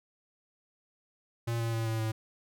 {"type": "tone with pitch steps", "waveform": "square", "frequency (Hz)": [116.6, 115.06, 113.54, 112.04, 110.57], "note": ["A#2", "A#2", "A#2", "A2", "A2"], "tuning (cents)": [1, -22, -45, 32, 9], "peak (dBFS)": -30, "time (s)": [1.47, 2.12], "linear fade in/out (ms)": 10, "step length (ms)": 130, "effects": []}